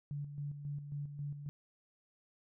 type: tone with tremolo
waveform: sine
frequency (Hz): 144.3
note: D3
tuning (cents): -30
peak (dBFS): -37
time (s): 0.11-1.49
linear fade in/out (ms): 0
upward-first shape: square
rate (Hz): 3.7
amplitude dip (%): 55
effects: none